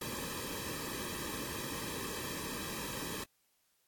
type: noise with comb filter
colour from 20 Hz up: pink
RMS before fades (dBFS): -40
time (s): 0.01-3.24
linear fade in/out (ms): 5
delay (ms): 1.4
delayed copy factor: -0.9
effects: white hiss -75 dBFS RMS until 3.87 s + AAC 64 kbps